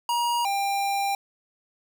square tone pair in turn, 951 / 794.9 Hz, A#5 / G5, +34 / +24 cents, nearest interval minor third, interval 310 cents, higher first, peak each -23 / -24 dBFS, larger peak first, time 0.09-0.45 / 0.45-1.15 s, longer second, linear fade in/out 2 ms, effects none

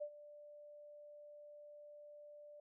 sine tone with ADSR envelope, 590 Hz, D5, 8 cents sharp, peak -39 dBFS, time 0-2.6 s, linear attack 21 ms, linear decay 72 ms, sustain -15 dB, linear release 4 ms, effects none

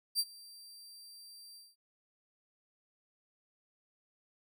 sawtooth tone with ADSR envelope, 4703 Hz, D8, 2 cents sharp, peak -24 dBFS, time 0.15-1.76 s, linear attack 43 ms, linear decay 48 ms, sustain -24 dB, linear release 200 ms, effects none

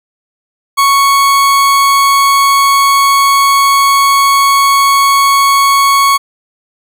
40% pulse tone, 1108.7 Hz, C#6, in tune, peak -5 dBFS, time 0.77-6.18 s, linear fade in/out 20 ms, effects none

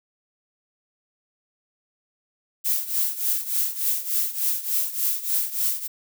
violet noise with tremolo, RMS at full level -21 dBFS, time 2.64-5.88 s, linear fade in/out 20 ms, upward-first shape triangle, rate 3.4 Hz, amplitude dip 85%, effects none

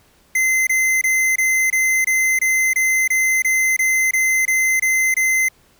square tone bursts, 2064 Hz, C7, 24 cents flat, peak -15 dBFS, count 15, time 0.35-5.486 s, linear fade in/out 5 ms, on 320 ms, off 24 ms, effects pink hiss -55 dBFS RMS until 5.79 s

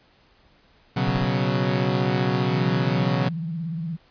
sawtooth chord, B suspended second, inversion none, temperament equal, 123.47 / 138.59 / 185 Hz, B2 / C#3 / F#3, 0 / 0 / 0 cents, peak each -21 dBFS, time 0.96-3.29 s, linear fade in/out 10 ms
brown noise bursts, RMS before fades -31 dBFS, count 3, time 1.07-1.257 s, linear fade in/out 5 ms, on 45 ms, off 26 ms
sine tone with vibrato, 164.81 Hz, E3, in tune, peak -26 dBFS, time 2.48-3.97 s, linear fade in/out 20 ms, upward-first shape sine, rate 17 Hz, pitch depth 99 cents each way
effects pink hiss -58 dBFS RMS until 4.1 s + resampled to 11025 Hz

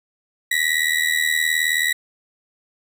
35% pulse ring-modulated tone, 1935 Hz, B6, 36 cents flat, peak -13 dBFS, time 0.51-1.93 s, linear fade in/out 5 ms, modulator 39.5 Hz, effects none

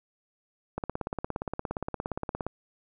click train, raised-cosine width 1 ms, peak -17 dBFS, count 30, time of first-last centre 0.78-2.466 s, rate 17.2 Hz, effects none

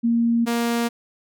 sine / sawtooth tone pair in turn, 233.1 / 234.9 Hz, A#3 / A#3, 0 / +13 cents, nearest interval unison, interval 13 cents, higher second, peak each -16 dBFS, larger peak neither, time 0.03-0.46 / 0.46-0.89 s, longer neither, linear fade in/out 20 ms, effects none

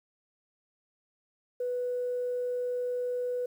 sine tone, 493.9 Hz, B4, in tune, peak -28 dBFS, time 1.6-3.46 s, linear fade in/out 5 ms, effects tanh soft clip ceiling -24 dBFS + 10-bit

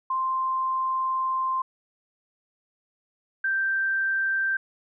sine tone pair in turn, 1046.5 / 1568 Hz, C6 / G6, 0 / 0 cents, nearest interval perfect fifth, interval 700 cents, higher second, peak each -23 / -22 dBFS, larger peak second, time 0.1-1.62 / 3.44-4.57 s, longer first, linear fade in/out 5 ms, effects none

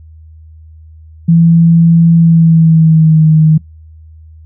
sine tone with pitch glide, 166.8 to 156.53 Hz, E3 to D#3, +21 to +11 cents, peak -3 dBFS, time 1.28-3.58 s, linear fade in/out 10 ms, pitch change -110 cents, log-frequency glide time 2.16-3.26 s, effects noise-tail reverb RT60 0.2 s tail -26 dB re dry + added 79 Hz sine -33 dBFS peak until 4.45 s

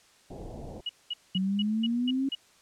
pink low-pass noise, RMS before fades -41 dBFS, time 0.3-0.81 s, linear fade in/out 10 ms, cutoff 810 Hz, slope 48 dB/octave
sine tone bursts, 2905 Hz, F#7, 32 cents flat, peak -29 dBFS, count 7, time 0.86-2.351 s, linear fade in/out 5 ms, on 33 ms, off 210 ms
sine exponential sweep, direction up, 184.3 to 275.5 Hz, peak -25 dBFS, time 1.35-2.29 s, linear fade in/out 5 ms
effects white hiss -60 dBFS RMS until 2.61 s + low-pass 8000 Hz 12 dB/octave

